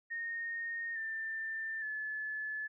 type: tone with pitch steps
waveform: sine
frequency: 1848 / 1786.1 / 1726.2 Hz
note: A#6 / A6 / A6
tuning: -16 / +25 / -34 cents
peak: -36 dBFS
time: 0.1-2.68 s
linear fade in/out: 20 ms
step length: 860 ms
effects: none